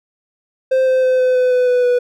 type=tone with pitch steps; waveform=triangle; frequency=522 / 517.5 / 513 / 508.6 / 504.2 / 499.9 / 495.6 / 491.3 Hz; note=C5 / C5 / C5 / C5 / B4 / B4 / B4 / B4; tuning=-4 / -19 / -34 / -49 / +36 / +21 / +6 / -9 cents; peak=-9 dBFS; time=0.71-1.99 s; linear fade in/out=10 ms; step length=160 ms; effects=none